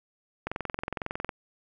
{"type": "click train", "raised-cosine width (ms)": 0.5, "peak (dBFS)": -16, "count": 19, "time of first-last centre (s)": [0.47, 1.292], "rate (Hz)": 21.9, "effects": []}